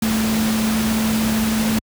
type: tone in noise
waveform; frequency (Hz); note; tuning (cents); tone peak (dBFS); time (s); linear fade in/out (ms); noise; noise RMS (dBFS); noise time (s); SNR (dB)
sine; 220; A3; 0; -17; 0.02-1.79; 5; pink; -24; 0.02-1.79; +4
effects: high-pass 60 Hz 12 dB/octave